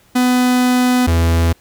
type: tone pair in turn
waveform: 45% pulse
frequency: 250 / 83.43 Hz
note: B3 / E2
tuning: +21 / +21 cents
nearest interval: octave + perfect fifth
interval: 1900 cents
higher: first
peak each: -11 dBFS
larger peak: neither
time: 0.15-1.07 / 1.07-1.53 s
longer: first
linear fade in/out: 10 ms
effects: pink hiss -52 dBFS RMS until 1.6 s